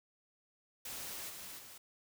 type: noise with level steps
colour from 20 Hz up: white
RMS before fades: -44 / -48 / -53 dBFS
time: 0.85-1.78 s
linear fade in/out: 5 ms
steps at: 1.29 / 1.58 s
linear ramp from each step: 10 ms
effects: none